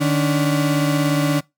35% pulse tone pair together, 151.1 / 285.2 Hz, D3 / C#4, +50 / +49 cents, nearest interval major seventh, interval 1099 cents, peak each -17 dBFS, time 0-1.41 s, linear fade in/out 20 ms, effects noise-tail reverb RT60 0.2 s tail -22 dB re dry

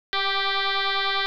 sine tone with frequency modulation, 1181 Hz, D6, 9 cents sharp, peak -21 dBFS, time 0.13-1.26 s, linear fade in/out 0 ms, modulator 392 Hz, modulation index 7.6, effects 10-bit

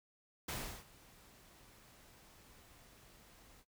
pink noise with ADSR envelope, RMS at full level -40 dBFS, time 0.48-3.65 s, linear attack 8 ms, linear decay 350 ms, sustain -22 dB, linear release 59 ms, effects noise-tail reverb RT60 0.1 s tail -18 dB re dry

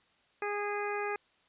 harmonic tone, 411.4 Hz, G#4, 16 cents flat, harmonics 1 / 2 / 3 / 4 / 5 / 6, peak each -35 / -38 / -40 / -41 / -42 / -43 dBFS, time 0.42-1.16 s, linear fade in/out 2 ms, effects white hiss -68 dBFS RMS until 1.48 s + resampled to 8000 Hz

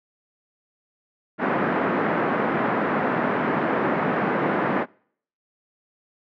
pink band-pass noise, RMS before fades -23 dBFS, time 1.38-4.86 s, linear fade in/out 50 ms, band 180 to 1800 Hz, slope 24 dB/octave, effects noise-tail reverb RT60 0.6 s tail -26 dB re dry

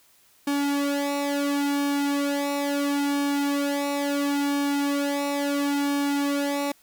sawtooth tone with flanger, 284.2 Hz, C#4, 43 cents sharp, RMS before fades -25 dBFS, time 0.47-6.72 s, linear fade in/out 5 ms, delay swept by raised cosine 1.5 to 2.9 ms, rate 0.73 Hz, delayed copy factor -0.8, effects white hiss -59 dBFS RMS until 6.82 s

